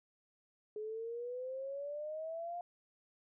sine exponential sweep, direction up, 422.1 to 708 Hz, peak -39 dBFS, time 0.76-2.61 s, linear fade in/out 2 ms, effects none

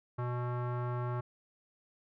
square tone with low-pass filter, 122.6 Hz, B2, 12 cents flat, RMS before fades -35 dBFS, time 0.18-1.21 s, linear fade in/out 10 ms, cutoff 1200 Hz, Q 2.5, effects none

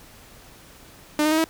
sawtooth tone with pitch steps, 300.7 / 307.9 / 315.3 / 322.8 Hz, D4 / D#4 / D#4 / E4, +41 / -18 / +23 / -36 cents, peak -14 dBFS, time 1.19-1.442 s, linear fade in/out 2 ms, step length 63 ms, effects pink hiss -48 dBFS RMS until 1.49 s

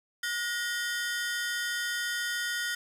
sawtooth ring-modulated tone, 1661.2 Hz, G#6, in tune, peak -23 dBFS, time 0.23-2.75 s, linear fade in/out 5 ms, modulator 217 Hz, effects low-pass 12000 Hz 12 dB/octave + 9-bit

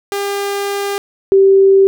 sawtooth / sine tone pair in turn, 401.2 / 388.9 Hz, G4 / G4, +40 / -14 cents, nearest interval minor second, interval 54 cents, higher first, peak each -13 / -5 dBFS, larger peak second, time 0.12-0.98 / 1.32-1.87 s, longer first, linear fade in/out 0 ms, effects none

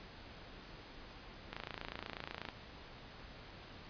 click train, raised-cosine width 0.3 ms, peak -25 dBFS, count 28, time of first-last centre 1.53-2.487 s, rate 28.2 Hz, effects pink hiss -53 dBFS RMS until 3.89 s + resampled to 11025 Hz

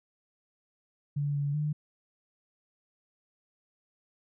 sine tone with pitch steps, 144.2 / 143 / 150.2 Hz, D3 / D3 / D3, -31 / -46 / +39 cents, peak -27 dBFS, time 1.16-1.73 s, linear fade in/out 10 ms, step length 190 ms, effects none

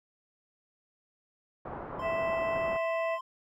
white low-pass noise, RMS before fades -40 dBFS, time 1.65-2.77 s, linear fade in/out 5 ms, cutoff 1100 Hz, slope 24 dB/octave
triangle tone, 1044 Hz, C6, 4 cents flat, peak -34 dBFS, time 1.99-3.21 s, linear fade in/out 5 ms
harmonic tone, 659.3 Hz, E5, in tune, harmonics 1 / 3 / 4, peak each -29 / -39 / -41 dBFS, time 2.01-3.19 s, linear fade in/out 50 ms
effects none

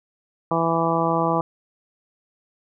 harmonic tone, 165.7 Hz, E3, 9 cents sharp, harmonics 1 / 2 / 3 / 4 / 5 / 6 / 7, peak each -26 / -26 / -26 / -26 / -26 / -26 / -26 dBFS, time 0.51-1.41 s, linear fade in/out 2 ms, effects none

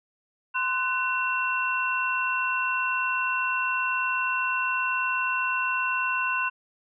sine tone cluster, 1033 / 1494 / 2717 Hz, C6 / F#6 / F7, -22 / +16 / -48 cents, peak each -28 dBFS, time 0.54-6.5 s, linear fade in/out 20 ms, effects none

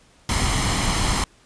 pink noise with comb filter, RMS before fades -21 dBFS, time 0.29-1.24 s, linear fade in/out 2 ms, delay 0.96 ms, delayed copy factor +0.5, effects pink hiss -55 dBFS RMS until 1.45 s + resampled to 22050 Hz

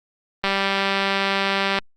click train, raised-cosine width 0.3 ms, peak -5 dBFS, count 265, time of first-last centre 0.44-1.787 s, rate 196 Hz, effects Opus 32 kbps

